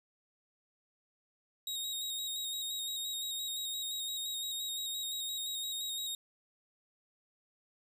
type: tone with vibrato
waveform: sawtooth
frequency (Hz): 3763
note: A#7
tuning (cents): +16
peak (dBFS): -33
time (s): 1.67-6.15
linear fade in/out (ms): 2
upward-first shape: square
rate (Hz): 5.8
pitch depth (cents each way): 23
effects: none